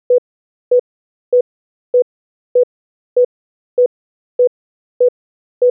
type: tone bursts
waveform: sine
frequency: 493.9 Hz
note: B4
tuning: in tune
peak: -6 dBFS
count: 10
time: 0.1-5.7 s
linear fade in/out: 5 ms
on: 83 ms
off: 530 ms
effects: none